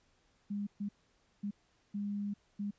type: tone bursts at uneven times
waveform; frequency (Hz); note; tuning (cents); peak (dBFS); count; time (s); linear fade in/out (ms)
sine; 203.6; G#3; -34; -34; 5; 0.5-0.67 / 0.8-0.89 / 1.43-1.51 / 1.94-2.34 / 2.59-2.71; 10
effects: pink hiss -72 dBFS RMS until 2.78 s + resampled to 16000 Hz